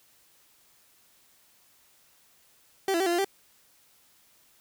30% pulse tone with pitch steps, 387.4 / 336 / 384.3 / 343.7 / 347.6 / 391.8 Hz, G4 / E4 / G4 / F4 / F4 / G4, -20 / +33 / -34 / -28 / -8 / -1 cents, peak -21 dBFS, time 2.88-3.246 s, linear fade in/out 2 ms, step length 61 ms, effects white hiss -62 dBFS RMS until 4.6 s

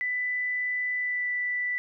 sine tone with pitch glide, 1991 to 1976.1 Hz, B6 to B6, +14 to 0 cents, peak -26 dBFS, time 0.01-1.78 s, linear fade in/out 0 ms, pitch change -14 cents, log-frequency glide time 0.96-1.28 s, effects none

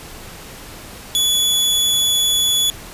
sawtooth tone, 3419 Hz, G#7, 50 cents sharp, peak -11 dBFS, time 1.15-2.7 s, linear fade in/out 0 ms, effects pink hiss -36 dBFS RMS until 2.93 s + resampled to 32000 Hz

